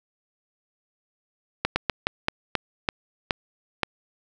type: slowing click train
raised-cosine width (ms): 0.3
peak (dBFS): -5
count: 9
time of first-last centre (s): 1.65-3.833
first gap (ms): 110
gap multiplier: 1.25
effects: none